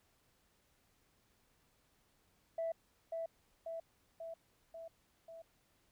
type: tone with echo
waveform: sine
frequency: 659.3 Hz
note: E5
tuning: in tune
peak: -34 dBFS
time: 2.58-2.72 s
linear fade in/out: 5 ms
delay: 540 ms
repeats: 5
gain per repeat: -3 dB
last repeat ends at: 5.42 s
effects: tanh soft clip ceiling -31 dBFS + pink hiss -74 dBFS RMS until 5.91 s